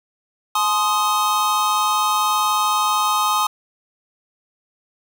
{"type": "chord", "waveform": "square", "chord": "Ab major", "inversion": "none", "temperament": "equal with one note detuned", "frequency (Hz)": [851, 1046.5, 1244.5], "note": ["Ab5", "C6", "Eb6"], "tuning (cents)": [42, 0, 0], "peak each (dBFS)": [-23, -23, -20], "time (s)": [0.55, 3.47], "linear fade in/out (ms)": 5, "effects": []}